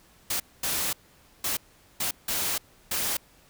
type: noise bursts at uneven times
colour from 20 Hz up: white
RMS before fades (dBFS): -28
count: 6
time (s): 0.3-0.4 / 0.63-0.93 / 1.44-1.57 / 2-2.11 / 2.28-2.58 / 2.91-3.17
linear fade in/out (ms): 5
effects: pink hiss -58 dBFS RMS until 3.49 s